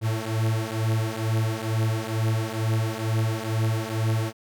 45% pulse beating tone pair, 110 / 112.2 Hz, A2 / A2, 0 / +34 cents, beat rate 2.2 Hz, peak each -26 dBFS, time 0.01-4.33 s, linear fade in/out 50 ms, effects none

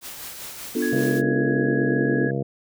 white noise with tremolo, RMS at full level -35 dBFS, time 0.01-1.22 s, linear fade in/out 50 ms, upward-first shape sine, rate 5.1 Hz, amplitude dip 35%
sine chord, B half-diminished seventh, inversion none, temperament equal, 246.9 / 293.7 / 349.2 / 440 Hz, B3 / D4 / F4 / A4, 0 / 0 / 0 / 0 cents, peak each -25 / -26 / -27 / -28 dBFS, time 0.75-2.28 s, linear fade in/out 5 ms
sine tone, 1667 Hz, G#6, 6 cents sharp, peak -28 dBFS, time 0.82-2.31 s, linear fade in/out 5 ms
harmonic tone, 67.9 Hz, C#2, 35 cents flat, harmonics 2 / 3 / 4 / 5 / 6 / 7 / 8 / 9 / 10, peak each -26 / -30 / -34 / -32 / -34 / -29 / -41 / -41 / -36 dBFS, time 0.92-2.43 s, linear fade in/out 10 ms
effects none

